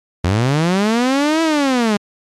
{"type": "linear two-way sweep", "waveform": "sawtooth", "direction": "up then down", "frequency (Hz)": [82.41, 329.9, 200], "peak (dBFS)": -9, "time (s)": [0.24, 1.97], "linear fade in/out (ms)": 5, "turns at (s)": 1.42, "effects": ["low-pass 7000 Hz 12 dB/octave", "MP3 96 kbps"]}